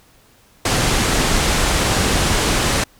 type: low-pass noise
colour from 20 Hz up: pink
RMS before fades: -17 dBFS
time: 0.65-2.84 s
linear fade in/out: 5 ms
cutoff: 9900 Hz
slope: 24 dB/octave
effects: pink hiss -52 dBFS RMS until 2.99 s